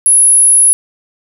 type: tone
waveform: sine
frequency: 10540 Hz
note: E9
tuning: 1 cent flat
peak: -4 dBFS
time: 0.06-0.73 s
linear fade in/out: 0 ms
effects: none